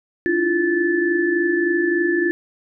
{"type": "tone cluster", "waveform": "sine", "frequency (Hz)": [294, 323, 346.4, 1745], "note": ["D4", "E4", "F4", "A6"], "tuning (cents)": [2, -35, -14, -15], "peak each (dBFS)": [-26, -27, -18, -22], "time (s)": [0.26, 2.31], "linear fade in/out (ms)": 0, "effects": []}